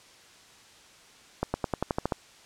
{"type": "accelerating click train", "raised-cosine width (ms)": 1, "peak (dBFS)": -12, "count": 9, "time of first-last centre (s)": [1.43, 2.122], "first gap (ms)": 110, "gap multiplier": 0.93, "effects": ["white hiss -54 dBFS RMS until 2.45 s", "low-pass 7000 Hz 12 dB/octave"]}